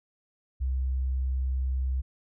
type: tone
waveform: sine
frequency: 65 Hz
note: C2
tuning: 11 cents flat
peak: -25 dBFS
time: 0.6-2.02 s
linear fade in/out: 20 ms
effects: none